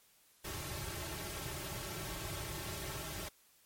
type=noise with comb filter; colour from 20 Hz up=pink; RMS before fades=-42 dBFS; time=0.44-3.29 s; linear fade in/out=10 ms; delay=4.1 ms; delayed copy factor=-0.95; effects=white hiss -67 dBFS RMS until 3.65 s + MP3 64 kbps